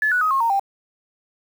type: tone with pitch steps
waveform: sine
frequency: 1722 / 1473.3 / 1260.6 / 1078.5 / 922.8 / 789.5 Hz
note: A6 / F#6 / D#6 / C#6 / A#5 / G5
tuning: -38 / -8 / +22 / -48 / -18 / +12 cents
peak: -16 dBFS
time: 0.02-0.596 s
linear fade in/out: 2 ms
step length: 96 ms
effects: 7-bit